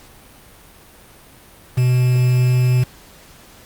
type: tone with quantisation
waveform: triangle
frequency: 125.3 Hz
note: B2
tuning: 25 cents sharp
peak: -10 dBFS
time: 1.77-2.84 s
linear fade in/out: 10 ms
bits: 5
effects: pink hiss -45 dBFS RMS until 3.65 s + Opus 48 kbps